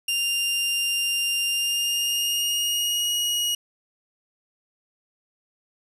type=tone with pitch glide; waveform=sawtooth; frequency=2794 to 2891 Hz; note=F7 to F#7; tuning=0 to -41 cents; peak=-19 dBFS; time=0.08-3.55 s; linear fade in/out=5 ms; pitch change=+59 cents; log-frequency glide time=1.48-3.14 s; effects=resampled to 32000 Hz + 8-bit